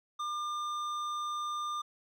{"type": "tone with hard clipping", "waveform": "sine", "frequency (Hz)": 1200, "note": "D6", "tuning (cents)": 37, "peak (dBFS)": -35, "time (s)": [0.19, 1.82], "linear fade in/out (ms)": 10, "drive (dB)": 10, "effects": []}